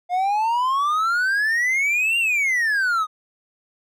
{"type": "exponential two-way sweep", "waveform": "triangle", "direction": "up then down", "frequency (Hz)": [703, 2806, 1228], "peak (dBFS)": -16, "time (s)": [0.09, 3.07], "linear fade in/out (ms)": 50, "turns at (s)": 2.18, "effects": []}